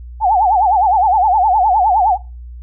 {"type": "tone with vibrato", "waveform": "sine", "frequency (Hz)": 798, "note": "G5", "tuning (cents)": 31, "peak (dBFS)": -9, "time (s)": [0.2, 2.18], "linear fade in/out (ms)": 50, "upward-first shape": "sine", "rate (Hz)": 9.7, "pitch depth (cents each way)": 190, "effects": ["noise-tail reverb RT60 0.3 s tail -22 dB re dry", "added 60 Hz sine -29 dBFS peak until 2.62 s"]}